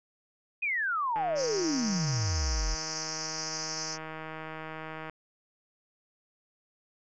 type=exponential sweep; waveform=sine; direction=down; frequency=2544 to 38.37 Hz; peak=-27 dBFS; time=0.62-2.75 s; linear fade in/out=10 ms
type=click train; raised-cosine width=0.5 ms; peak=-25 dBFS; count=623; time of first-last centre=1.16-5.097 s; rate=158 Hz
type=band-pass noise; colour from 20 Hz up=white; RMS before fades=-37 dBFS; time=1.35-3.98 s; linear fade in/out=50 ms; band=4800 to 6300 Hz; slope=96 dB/octave
effects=none